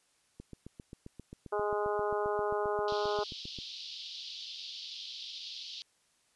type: click train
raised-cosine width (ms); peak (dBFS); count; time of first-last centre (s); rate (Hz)
3; -32; 25; 0.4-3.587; 7.53
type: harmonic tone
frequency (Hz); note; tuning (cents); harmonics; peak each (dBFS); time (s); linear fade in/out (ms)
207.7; G#3; 0; 2 / 3 / 4 / 5 / 6 / 7; -32 / -37 / -37 / -40 / -40 / -45; 1.52-3.24; 10
type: band-pass noise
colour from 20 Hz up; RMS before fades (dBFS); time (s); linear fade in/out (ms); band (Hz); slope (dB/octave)
pink; -44; 2.88-5.82; 0; 3100 to 5000; 48
effects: white hiss -71 dBFS RMS until 6.35 s + resampled to 24000 Hz